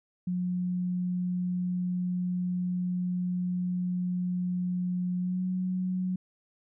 sine tone with pitch glide, 179.9 to 184 Hz, F#3 to F#3, -48 to -9 cents, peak -27 dBFS, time 0.27-6.16 s, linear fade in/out 5 ms, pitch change +39 cents, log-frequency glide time 5.19-5.43 s, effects none

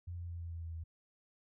sine tone with pitch steps, 87.31 / 86.36 / 85.41 / 84.48 / 83.56 / 82.65 / 81.75 Hz, F2 / F2 / F2 / E2 / E2 / E2 / E2, 0 / -19 / -38 / +43 / +24 / +5 / -14 cents, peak -40 dBFS, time 0.07-0.84 s, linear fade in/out 10 ms, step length 110 ms, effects none

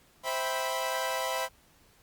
sawtooth chord, C major seventh, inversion none, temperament equal with one note detuned, 523.3 / 655.1 / 784 / 987.8 Hz, C5 / E5 / G5 / B5, 0 / -11 / 0 / 0 cents, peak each -31 / -31 / -34 / -30 dBFS, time 0.23-1.49 s, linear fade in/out 50 ms, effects pink hiss -62 dBFS RMS until 2.02 s + Opus 48 kbps

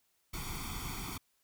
pink noise with comb filter, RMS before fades -40 dBFS, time 0.33-1.18 s, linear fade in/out 10 ms, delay 0.88 ms, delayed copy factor +1, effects white hiss -75 dBFS RMS until 1.43 s

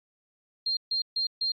sine tone bursts, 4197 Hz, C8, 5 cents sharp, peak -25 dBFS, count 4, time 0.66-1.52 s, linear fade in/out 5 ms, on 110 ms, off 140 ms, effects AAC 64 kbps

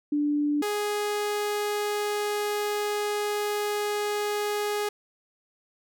sine / sawtooth tone pair in turn, 293.7 / 415.4 Hz, D4 / G#4, 0 / 0 cents, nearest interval tritone, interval 600 cents, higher second, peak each -22 dBFS, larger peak neither, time 0.12-0.62 / 0.62-4.89 s, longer second, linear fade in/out 5 ms, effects none

